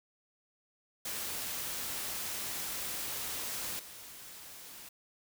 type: noise with level steps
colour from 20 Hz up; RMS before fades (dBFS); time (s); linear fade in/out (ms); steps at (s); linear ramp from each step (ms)
white; -38 / -49; 1.05-4.89; 5; 3.79; 5
effects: none